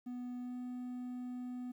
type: tone with pitch glide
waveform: triangle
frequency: 246.9 to 248.6 Hz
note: B3 to B3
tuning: 0 to +12 cents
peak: -38 dBFS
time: 0.06-1.72 s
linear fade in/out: 10 ms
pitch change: +12 cents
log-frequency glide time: 0.4-0.56 s
effects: 12-bit